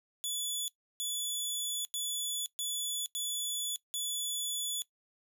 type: tone bursts at uneven times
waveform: 15% pulse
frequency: 3440 Hz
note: A7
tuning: 40 cents flat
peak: -26 dBFS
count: 6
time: 0.24-0.68 / 1-1.85 / 1.94-2.46 / 2.59-3.06 / 3.15-3.76 / 3.94-4.82 s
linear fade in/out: 0 ms
effects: noise-tail reverb RT60 0.1 s tail -18 dB re dry